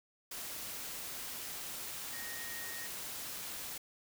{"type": "tone in noise", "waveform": "sine", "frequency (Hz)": 1864.7, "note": "A#6", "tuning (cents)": 0, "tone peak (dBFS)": -46, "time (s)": [2.13, 2.87], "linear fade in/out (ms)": 5, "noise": "white", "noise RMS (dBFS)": -43, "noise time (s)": [0.31, 3.78], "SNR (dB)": -6, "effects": []}